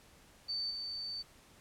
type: tone with level steps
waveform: sine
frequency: 4554 Hz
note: C#8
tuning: 46 cents sharp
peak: -34 / -38 dBFS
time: 0.48-1.23 s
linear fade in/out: 20 ms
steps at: 0.7 s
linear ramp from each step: 10 ms
effects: pink hiss -61 dBFS RMS until 1.6 s + low-pass 12000 Hz 12 dB/octave